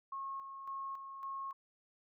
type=tone with tremolo; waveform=sine; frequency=1087 Hz; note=C#6; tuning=34 cents flat; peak=-39 dBFS; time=0.12-1.53 s; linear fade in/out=5 ms; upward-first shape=square; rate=1.8 Hz; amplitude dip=50%; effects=none